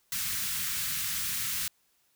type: band-stop noise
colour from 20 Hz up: white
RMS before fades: -32 dBFS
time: 0.12-1.68 s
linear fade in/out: 2 ms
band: 210 to 1300 Hz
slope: 24 dB/octave
effects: white hiss -70 dBFS RMS until 2.15 s